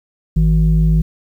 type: tone pair together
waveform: sine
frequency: 53.29 / 160 Hz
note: G#1 / D#3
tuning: +45 / +49 cents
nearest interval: octave + perfect fifth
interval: 1904 cents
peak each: -11 dBFS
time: 0.36-1.02 s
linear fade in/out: 10 ms
effects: tanh soft clip ceiling -6 dBFS + 8-bit